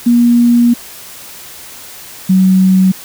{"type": "tone pair in turn", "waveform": "sine", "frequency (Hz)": [238.6, 187.85], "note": ["A#3", "F#3"], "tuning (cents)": [41, 26], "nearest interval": "major third", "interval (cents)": 415, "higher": "first", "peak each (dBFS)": -5, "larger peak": "neither", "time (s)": [[0.06, 0.74], [2.29, 2.92]], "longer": "first", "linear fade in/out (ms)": 10, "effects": ["white hiss -32 dBFS RMS until 3.04 s"]}